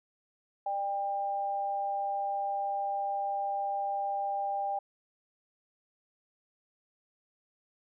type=tone pair together; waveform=sine; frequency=597 / 796.9 Hz; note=D5 / G5; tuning=+28 / +28 cents; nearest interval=perfect fourth; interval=500 cents; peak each=-38 / -30 dBFS; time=0.66-4.79 s; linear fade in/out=5 ms; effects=none